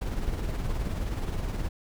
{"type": "noise with tremolo", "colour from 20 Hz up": "brown", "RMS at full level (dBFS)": -28, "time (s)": [0.01, 1.69], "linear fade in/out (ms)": 10, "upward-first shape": "sine", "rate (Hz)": 19, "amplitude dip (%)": 45, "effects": []}